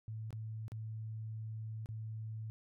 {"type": "tone with dropouts", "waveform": "sine", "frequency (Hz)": 110, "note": "A2", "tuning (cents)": 0, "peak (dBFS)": -40, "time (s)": [0.08, 2.5], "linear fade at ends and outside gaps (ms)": 0, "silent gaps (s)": [[0.306, 0.328], [0.681, 0.719], [1.859, 1.889]], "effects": []}